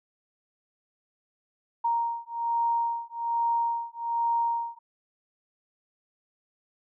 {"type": "beating tone pair", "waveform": "sine", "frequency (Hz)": [932.3, 933.5], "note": ["A#5", "A#5"], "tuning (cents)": [0, 2], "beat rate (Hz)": 1.2, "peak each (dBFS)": -28, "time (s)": [1.84, 4.79], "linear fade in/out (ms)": 10, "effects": []}